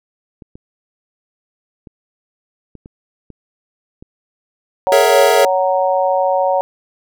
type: clicks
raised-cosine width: 3 ms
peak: -23 dBFS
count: 7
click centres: 0.422 / 0.555 / 1.872 / 2.753 / 2.859 / 3.303 / 4.025 s
type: harmonic tone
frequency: 186.1 Hz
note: F#3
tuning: 10 cents sharp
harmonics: 3 / 4 / 5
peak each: -15 / -17 / -19 dBFS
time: 4.87-6.61 s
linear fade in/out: 0 ms
type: chord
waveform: square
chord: A# half-diminished seventh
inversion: third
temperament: equal with one note detuned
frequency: 422.6 / 466.2 / 554.4 / 659.3 Hz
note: G#4 / A#4 / C#5 / E5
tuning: +30 / 0 / 0 / 0 cents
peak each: -17 dBFS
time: 4.92-5.45 s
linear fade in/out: 2 ms
effects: none